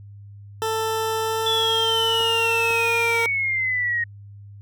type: tone with pitch glide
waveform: 20% pulse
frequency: 443.1 to 463 Hz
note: A4 to A#4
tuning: +12 to -12 cents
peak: -17 dBFS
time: 0.62-3.26 s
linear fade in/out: 0 ms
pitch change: +76 cents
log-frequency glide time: 1.22-2.97 s
type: exponential sweep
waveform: sine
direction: down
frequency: 3471 to 1864.7 Hz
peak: -20 dBFS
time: 1.46-4.04 s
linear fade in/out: 5 ms
type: clicks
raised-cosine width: 1 ms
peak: -24 dBFS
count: 2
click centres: 2.208 / 2.707 s
effects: added 101 Hz sine -39 dBFS peak until 4.61 s